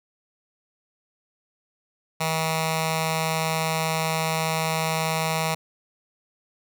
10% pulse tone with notch filter, 160.3 Hz, E3, 48 cents flat, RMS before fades -25 dBFS, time 2.2-5.55 s, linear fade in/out 10 ms, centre 330 Hz, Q 0.53, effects none

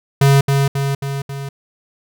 square tone with echo, 138.59 Hz, C#3, in tune, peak -9 dBFS, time 0.21-0.41 s, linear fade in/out 5 ms, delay 270 ms, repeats 4, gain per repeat -4 dB, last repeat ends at 1.49 s, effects none

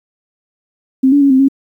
sine tone with pitch steps, 263.8 / 285.9 / 278.3 / 262.2 / 272.5 Hz, C4 / D4 / C#4 / C4 / C#4, +14 / -46 / +7 / +4 / -29 cents, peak -6 dBFS, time 1.03-1.485 s, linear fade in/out 10 ms, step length 91 ms, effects 8-bit

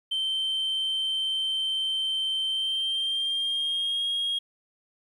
sine tone with pitch glide, 3111 to 3268 Hz, G7 to G#7, -14 to -29 cents, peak -23 dBFS, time 0.11-4.39 s, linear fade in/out 10 ms, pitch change +85 cents, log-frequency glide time 2.48-4.06 s, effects tanh soft clip ceiling -23 dBFS + 10-bit

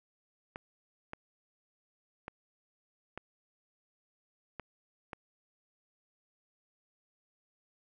clicks, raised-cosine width 0.5 ms, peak -25 dBFS, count 6, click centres 0.559 / 1.134 / 2.281 / 3.176 / 4.597 / 5.132 s, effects none

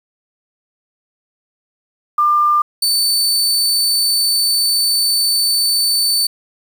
sine / sawtooth tone pair in turn, 1196 / 4527 Hz, D6 / C#8, +31 / +36 cents, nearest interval octave + major seventh, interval 2305 cents, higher second, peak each -10 dBFS, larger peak neither, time 2.18-2.62 / 2.82-6.27 s, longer second, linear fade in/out 5 ms, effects 7-bit

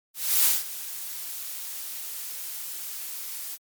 blue noise with ADSR envelope, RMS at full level -19 dBFS, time 0.14-3.58 s, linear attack 310 ms, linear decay 180 ms, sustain -16 dB, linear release 45 ms, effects MP3 96 kbps

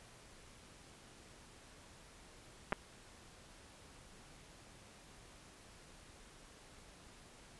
clicks, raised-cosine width 0.5 ms, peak -19 dBFS, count 2, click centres 2.723 / 2.728 s, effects pink hiss -59 dBFS RMS until 7.59 s + resampled to 24000 Hz

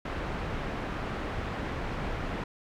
pink low-pass noise, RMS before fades -34 dBFS, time 0.05-2.44 s, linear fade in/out 5 ms, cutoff 2000 Hz, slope 12 dB/octave, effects none

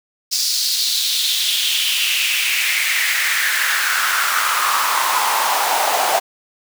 pink noise with high-pass filter sweep, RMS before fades -18 dBFS, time 0.31-6.2 s, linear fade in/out 20 ms, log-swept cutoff 5000 to 700 Hz, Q 3.8, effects none

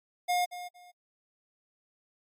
square tone with echo, 714 Hz, F5, 38 cents sharp, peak -26 dBFS, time 0.28-0.46 s, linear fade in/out 20 ms, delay 230 ms, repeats 2, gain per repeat -13 dB, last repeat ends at 0.92 s, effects AAC 48 kbps

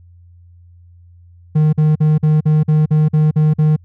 triangle tone bursts, 153.6 Hz, D#3, 22 cents flat, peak -7 dBFS, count 10, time 1.55-3.764 s, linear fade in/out 10 ms, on 180 ms, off 46 ms, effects added 87 Hz sine -41 dBFS peak until 3.84 s

